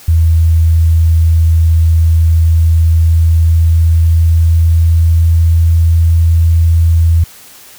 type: tone with pitch glide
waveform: sine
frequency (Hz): 81.7 to 82.74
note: E2 to E2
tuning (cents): -15 to +7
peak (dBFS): -5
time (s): 0.08-7.24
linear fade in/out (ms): 5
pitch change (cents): +22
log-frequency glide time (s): 2.43-5.44
effects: white hiss -37 dBFS RMS until 7.78 s